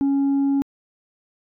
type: tone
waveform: sine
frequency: 277.2 Hz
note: C#4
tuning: in tune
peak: -14 dBFS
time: 0.01-0.62 s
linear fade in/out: 0 ms
effects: tanh soft clip ceiling -16 dBFS